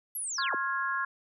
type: linear sweep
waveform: sine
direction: down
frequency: 11790 to 174.61 Hz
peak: -32 dBFS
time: 0.15-0.55 s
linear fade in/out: 5 ms
type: chord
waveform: sine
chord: F minor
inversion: second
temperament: equal with one note detuned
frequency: 1071.6 / 1396.9 / 1661.2 Hz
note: C6 / F6 / Ab6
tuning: +41 / 0 / 0 cents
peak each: -32 / -34 / -32 dBFS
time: 0.38-1.05 s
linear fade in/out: 5 ms
effects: none